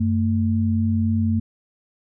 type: tone pair together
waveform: sine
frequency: 94.22 / 224.1 Hz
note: F#2 / A3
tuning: +32 / +32 cents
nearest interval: octave + minor third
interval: 1500 cents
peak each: -20 dBFS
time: 0-1.4 s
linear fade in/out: 10 ms
effects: none